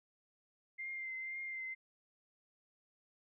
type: tone with vibrato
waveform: sine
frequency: 2093 Hz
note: C7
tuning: in tune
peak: -40 dBFS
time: 0.78-1.75 s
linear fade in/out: 20 ms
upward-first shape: triangle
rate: 2 Hz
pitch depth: 29 cents each way
effects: none